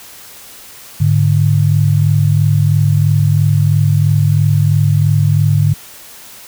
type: tone pair together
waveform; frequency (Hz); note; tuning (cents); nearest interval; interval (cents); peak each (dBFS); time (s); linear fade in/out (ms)
sine; 103.83 / 146.84; G#2 / D3; 0 / 0; tritone; 600; -11; 1-5.74; 10
effects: white hiss -36 dBFS RMS until 6.47 s